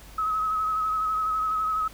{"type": "tone with vibrato", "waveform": "sine", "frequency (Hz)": 1279, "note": "D#6", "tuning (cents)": 47, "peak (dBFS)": -23, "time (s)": [0.18, 1.88], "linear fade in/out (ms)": 5, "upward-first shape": "sine", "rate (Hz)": 12, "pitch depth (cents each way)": 27, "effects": ["added 50 Hz sine -46 dBFS peak until 1.93 s", "pink hiss -49 dBFS RMS until 1.93 s"]}